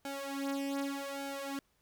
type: tone with flanger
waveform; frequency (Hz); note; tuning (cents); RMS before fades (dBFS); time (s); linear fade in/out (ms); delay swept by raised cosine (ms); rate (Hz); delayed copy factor
sawtooth; 277.2; C#4; 0; -38; 0.05-1.59; 2; 1.3 to 4; 0.84; +0.9
effects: pink hiss -74 dBFS RMS until 1.81 s